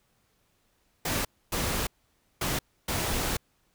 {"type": "noise bursts at uneven times", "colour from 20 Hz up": "pink", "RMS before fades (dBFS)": -29, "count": 4, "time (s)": [[1.05, 1.25], [1.52, 1.87], [2.41, 2.59], [2.88, 3.37]], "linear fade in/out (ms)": 5, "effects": ["pink hiss -70 dBFS RMS until 3.74 s"]}